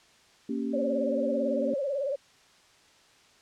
sine chord, G diminished, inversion first, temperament equal, 233.1 / 277.2 / 392 Hz, Bb3 / Db4 / G4, 0 / 0 / 0 cents, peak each -31 / -32 / -37 dBFS, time 0.49-1.74 s, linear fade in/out 5 ms
sine tone with vibrato, 554.4 Hz, C#5, in tune, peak -27 dBFS, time 0.73-2.16 s, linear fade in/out 10 ms, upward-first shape sine, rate 18 Hz, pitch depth 100 cents each way
effects white hiss -59 dBFS RMS until 3.41 s + low-pass 6000 Hz 12 dB/octave

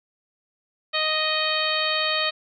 harmonic tone with a mistuned harmonic, 622.3 Hz, D#5, in tune, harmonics 1 / 2 / 3 / 4 / 5 / 6 / 7, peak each -29 / -29 / -29 / -29 / -29 / -29 / -29 dBFS, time 0.93-2.31 s, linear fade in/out 20 ms, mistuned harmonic 6, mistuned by +19 cents, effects none

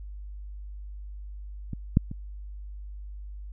clicks, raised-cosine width 5 ms, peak -20 / -6 / -22 dBFS, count 3, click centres 1.733 / 1.971 / 2.114 s, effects added 50 Hz sine -37 dBFS peak until 3.52 s

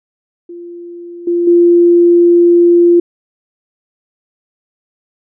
sine tone with level steps, 346 Hz, F4, 16 cents flat, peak -26 / -10 / -4 dBFS, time 0.49-3 s, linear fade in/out 5 ms, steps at 1.27 / 1.47 s, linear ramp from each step 5 ms, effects none

